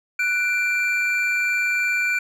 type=tone pair together; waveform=triangle; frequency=1482 / 2359 Hz; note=F#6 / D7; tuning=+2 / +7 cents; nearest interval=minor sixth; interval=805 cents; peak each=-22 / -19 dBFS; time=0.19-2.19 s; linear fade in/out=5 ms; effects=none